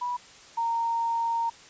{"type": "tone pair in turn", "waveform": "sine", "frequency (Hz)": [978, 924.4], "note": ["B5", "A#5"], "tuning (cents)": [-17, -15], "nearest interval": "minor second", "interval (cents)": 98, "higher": "first", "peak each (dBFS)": [-27, -24], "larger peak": "second", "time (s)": [[0.01, 0.17], [0.57, 1.5]], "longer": "second", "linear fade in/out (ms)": 10, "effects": ["white hiss -50 dBFS RMS until 1.69 s", "resampled to 16000 Hz"]}